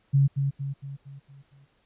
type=tone with echo; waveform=sine; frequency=138.5 Hz; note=C#3; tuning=1 cent flat; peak=-16 dBFS; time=0.13-0.28 s; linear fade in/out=20 ms; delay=230 ms; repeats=6; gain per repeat=-6 dB; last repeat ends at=1.66 s; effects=pink hiss -67 dBFS RMS until 1.85 s + resampled to 8000 Hz